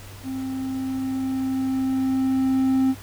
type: tone with level ramp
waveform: triangle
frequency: 263.5 Hz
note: C4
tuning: 12 cents sharp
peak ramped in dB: -25 to -14 dBFS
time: 0.23-2.95 s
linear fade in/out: 50 ms
effects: added 98 Hz sine -40 dBFS peak until 3.02 s + pink hiss -44 dBFS RMS until 3.02 s